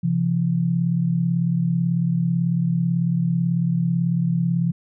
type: tone pair together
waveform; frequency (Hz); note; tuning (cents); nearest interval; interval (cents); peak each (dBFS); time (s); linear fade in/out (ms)
sine; 132.5 / 170.63; C3 / F3; +22 / -40; major third; 438; -23 / -19; 0.03-4.72; 10
effects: none